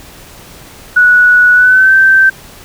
sine tone with pitch glide, 1470 to 1555.6 Hz, F#6 to G6, -12 to -14 cents, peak -3 dBFS, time 0.96-2.3 s, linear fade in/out 10 ms, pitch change +98 cents, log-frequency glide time 1.54-1.94 s, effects pink hiss -35 dBFS RMS until 2.64 s

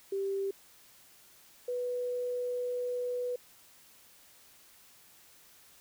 sine tone pair in turn, 392 / 493 Hz, G4 / B4, 0 / -3 cents, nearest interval major third, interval 397 cents, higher second, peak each -30 / -31 dBFS, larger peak first, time 0.12-0.51 / 1.68-3.36 s, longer second, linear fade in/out 5 ms, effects white hiss -59 dBFS RMS until 5.8 s

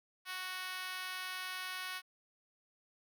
5% pulse tone with high-pass filter, 370 Hz, F#4, in tune, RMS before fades -42 dBFS, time 0.25-2.02 s, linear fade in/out 50 ms, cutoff 1200 Hz, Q 1.5, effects none

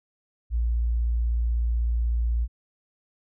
sine tone, 58.1 Hz, A#1, 5 cents flat, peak -21 dBFS, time 0.5-2.48 s, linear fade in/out 50 ms, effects none

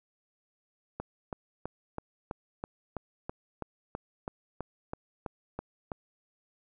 click train, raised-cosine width 1 ms, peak -21 dBFS, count 16, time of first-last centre 1-5.918 s, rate 3.05 Hz, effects none

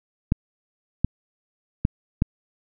clicks, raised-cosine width 5 ms, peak -6 dBFS, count 4, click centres 0.321 / 1.046 / 1.851 / 2.221 s, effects none

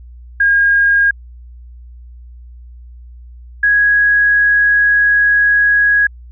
sine tone pair in turn, 1626 / 1660.2 Hz, G#6 / G#6, -37 / -1 cents, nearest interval unison, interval 36 cents, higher second, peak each -8 dBFS, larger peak neither, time 0.4-1.11 / 3.63-6.07 s, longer second, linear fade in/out 5 ms, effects added 60 Hz sine -33 dBFS peak until 6.31 s

